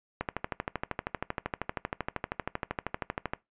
click train, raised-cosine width 0.5 ms, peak -15 dBFS, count 41, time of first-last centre 0.21-3.335 s, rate 12.8 Hz, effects noise-tail reverb RT60 0.2 s tail -21 dB re dry + resampled to 8000 Hz

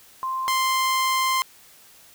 sine / sawtooth tone pair in turn, 1046.5 / 1046.5 Hz, C6 / C6, 0 / 0 cents, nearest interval unison, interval 0 cents, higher neither, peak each -24 / -16 dBFS, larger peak second, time 0.23-0.48 / 0.48-1.42 s, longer second, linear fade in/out 0 ms, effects white hiss -51 dBFS RMS until 2.14 s

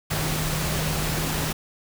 sine tone in noise, 155.5 Hz, D#3, 1 cent flat, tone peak -28 dBFS, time 0.1-1.53 s, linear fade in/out 10 ms, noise pink, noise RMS -27 dBFS, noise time 0.1-1.53 s, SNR -4 dB, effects none

